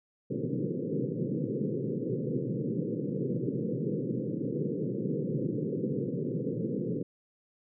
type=band-pass noise; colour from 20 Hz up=pink; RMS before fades=-32 dBFS; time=0.3-7.03 s; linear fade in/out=10 ms; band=120 to 510 Hz; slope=96 dB/octave; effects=none